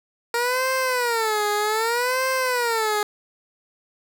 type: tone with vibrato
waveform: 15% pulse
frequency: 466.2 Hz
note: A#4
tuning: in tune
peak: -14 dBFS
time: 0.34-3.03 s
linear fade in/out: 2 ms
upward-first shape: sine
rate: 0.64 Hz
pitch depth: 200 cents each way
effects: none